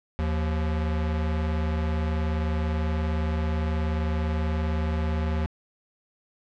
square tone pair together, 77.78 / 174.61 Hz, D#2 / F3, 0 / 0 cents, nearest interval octave + major second, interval 1400 cents, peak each -25 / -34 dBFS, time 0.19-5.46 s, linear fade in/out 0 ms, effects low-pass 3000 Hz 12 dB/octave

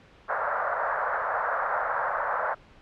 white band-pass noise, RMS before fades -28 dBFS, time 0.28-2.55 s, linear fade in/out 20 ms, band 520 to 1600 Hz, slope 48 dB/octave, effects pink hiss -54 dBFS RMS until 2.81 s + low-pass 3000 Hz 12 dB/octave

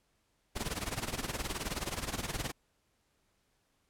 pink noise with tremolo, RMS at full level -34 dBFS, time 0.55-2.52 s, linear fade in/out 20 ms, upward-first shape sine, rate 19 Hz, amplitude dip 80%, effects pink hiss -75 dBFS RMS until 3.89 s + low-pass 12000 Hz 12 dB/octave

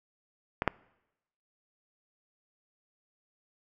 clicks, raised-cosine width 0.5 ms, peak -13 / -8 dBFS, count 2, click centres 0.621 / 0.677 s, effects noise-tail reverb RT60 0.9 s tail -24 dB re dry

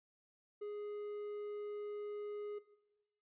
triangle tone, 415.3 Hz, G#4, in tune, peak -39 dBFS, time 0.61-2.59 s, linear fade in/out 10 ms, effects noise-tail reverb RT60 1.0 s tail -17 dB re dry + resampled to 8000 Hz

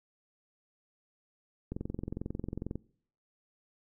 click train, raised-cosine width 3 ms, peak -23 dBFS, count 24, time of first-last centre 1.72-2.756 s, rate 22.2 Hz, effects noise-tail reverb RT60 0.6 s tail -23 dB re dry

